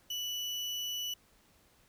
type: tone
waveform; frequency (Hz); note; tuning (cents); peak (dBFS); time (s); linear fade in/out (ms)
35% pulse; 2960; F#7; 0; -33; 0.1-1.14; 5
effects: pink hiss -66 dBFS RMS until 1.88 s